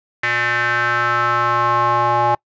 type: tone with band-pass filter sweep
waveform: square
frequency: 119.5 Hz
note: A#2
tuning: 43 cents sharp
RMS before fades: -17 dBFS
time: 0.23-2.35 s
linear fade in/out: 5 ms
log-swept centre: 1900 to 880 Hz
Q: 4.3
effects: noise-tail reverb RT60 0.1 s tail -25 dB re dry + resampled to 16000 Hz